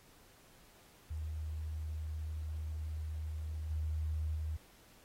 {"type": "tone with level steps", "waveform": "sine", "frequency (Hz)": 77.8, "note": "D#2", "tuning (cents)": 0, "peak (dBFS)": [-37, -33, -35], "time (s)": [1.1, 4.57], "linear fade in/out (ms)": 10, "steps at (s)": [3.7, 4.35], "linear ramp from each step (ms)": 10, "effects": ["pink hiss -63 dBFS RMS until 5.04 s", "AAC 48 kbps"]}